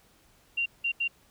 sine tone bursts at uneven times, 2767 Hz, F7, 17 cents flat, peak -25 dBFS, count 3, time 0.57-0.66 / 0.84-0.92 / 1-1.08 s, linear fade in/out 10 ms, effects pink hiss -62 dBFS RMS until 1.3 s

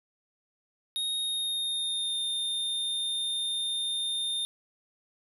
square tone with pitch glide, 3733 to 3633 Hz, A#7 to A#7, +2 to -45 cents, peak -29 dBFS, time 0.96-4.45 s, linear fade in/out 0 ms, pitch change -47 cents, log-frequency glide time 1.19-2.18 s, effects none

